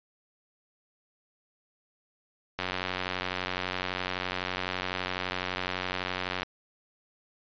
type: click train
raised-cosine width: 0.3 ms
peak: -14 dBFS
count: 354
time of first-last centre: 2.59-6.431 s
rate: 91.9 Hz
effects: resampled to 11025 Hz